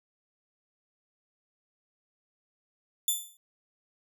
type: tone with exponential decay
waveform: 5% pulse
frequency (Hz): 3520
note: A7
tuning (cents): 0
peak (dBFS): -14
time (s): 3.08-3.37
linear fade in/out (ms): 2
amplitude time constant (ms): 62
effects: none